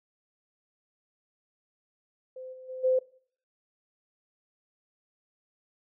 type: tone with level steps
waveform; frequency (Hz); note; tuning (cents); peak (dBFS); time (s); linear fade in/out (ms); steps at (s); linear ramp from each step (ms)
sine; 515; C5; -28; -39 / -44 / -36 / -21; 2.36-2.99; 5; 2.52 / 2.68 / 2.83; 20
effects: noise-tail reverb RT60 0.5 s tail -21 dB re dry